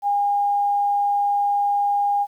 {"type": "tone", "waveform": "sine", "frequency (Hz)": 812, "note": "G#5", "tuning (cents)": -39, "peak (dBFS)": -17, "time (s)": [0.02, 2.27], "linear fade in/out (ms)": 50, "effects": ["9-bit"]}